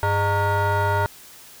sine tone with frequency modulation, 411.6 Hz, G#4, 16 cents flat, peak -15 dBFS, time 0.03-1.06 s, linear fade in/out 0 ms, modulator 510 Hz, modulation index 1.9, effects tanh soft clip ceiling -17 dBFS + white hiss -45 dBFS RMS until 1.6 s

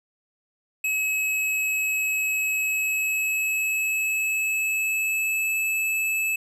square tone with pitch glide, 2569 to 2609 Hz, E7 to E7, -45 to -18 cents, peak -23 dBFS, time 0.84-6.36 s, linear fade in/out 5 ms, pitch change +27 cents, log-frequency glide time 2.55-5.57 s, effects none

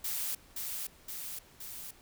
blue noise with echo, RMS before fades -35 dBFS, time 0.04-0.35 s, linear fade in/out 5 ms, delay 520 ms, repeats 3, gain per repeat -3 dB, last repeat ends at 1.91 s, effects pink hiss -59 dBFS RMS until 2.01 s

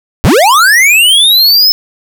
square linear sweep, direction up, 44.88 to 5260 Hz, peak -4 dBFS, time 0.24-1.72 s, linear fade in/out 0 ms, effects none

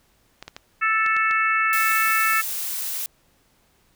clicks, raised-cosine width 0.2 ms, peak -18 dBFS, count 9, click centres 0.426 / 0.48 / 0.565 / 1.063 / 1.166 / 1.311 / 1.918 / 2.075 / 2.333 s
harmonic tone, 440 Hz, A4, in tune, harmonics 3 / 4 / 5 / 6, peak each -21 / -23 / -25 / -27 dBFS, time 0.81-2.42 s, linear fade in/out 20 ms
blue noise, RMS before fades -28 dBFS, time 1.73-3.06 s, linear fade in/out 0 ms
effects pink hiss -62 dBFS RMS until 3.95 s

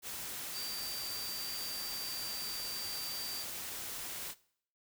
sine tone in noise, 4670 Hz, D8, 11 cents flat, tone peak -40 dBFS, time 0.52-3.46 s, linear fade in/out 50 ms, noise white, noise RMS -42 dBFS, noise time 0.02-4.35 s, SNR -1 dB, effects noise-tail reverb RT60 0.6 s tail -20 dB re dry

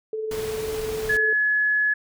sine tone with tremolo, 436.6 Hz, A4, 13 cents flat, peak -24 dBFS, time 0.13-1.33 s, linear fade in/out 2 ms, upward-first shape sine, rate 20 Hz, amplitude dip 40%
pink noise, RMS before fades -35 dBFS, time 0.31-1.17 s, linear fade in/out 2 ms
sine tone, 1700 Hz, G#6, 40 cents sharp, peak -18 dBFS, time 1.09-1.94 s, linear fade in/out 10 ms
effects none

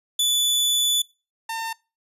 sawtooth tone pair in turn, 3472 / 904.3 Hz, A7 / A5, -24 / +47 cents, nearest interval octave + major seventh, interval 2329 cents, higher first, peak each -15 / -23 dBFS, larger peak first, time 0.19-1.02 / 1.49-1.73 s, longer first, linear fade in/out 5 ms, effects noise-tail reverb RT60 0.3 s tail -24 dB re dry + resampled to 32000 Hz

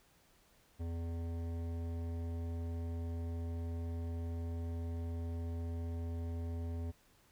sine tone with hard clipping, 83.9 Hz, E2, 31 cents sharp, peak -39 dBFS, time 0.79-6.92 s, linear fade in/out 20 ms, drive 14 dB, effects pink hiss -68 dBFS RMS until 7.31 s

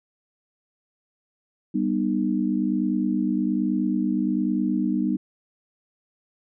sine chord, G augmented, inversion none, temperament just, 196 / 245 / 306.2 Hz, G3 / B3 / D#4, 0 / -14 / -28 cents, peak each -25 dBFS, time 1.74-5.17 s, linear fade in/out 10 ms, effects none

